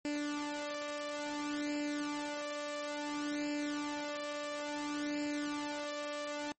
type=tone with flanger; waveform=sawtooth; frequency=293.7 Hz; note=D4; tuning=in tune; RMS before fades=-38 dBFS; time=0.05-6.52 s; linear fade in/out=0 ms; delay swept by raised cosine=0.41 to 1.81 ms; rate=0.58 Hz; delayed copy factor=+0.65; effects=noise-tail reverb RT60 0.1 s tail -25 dB re dry + MP3 32 kbps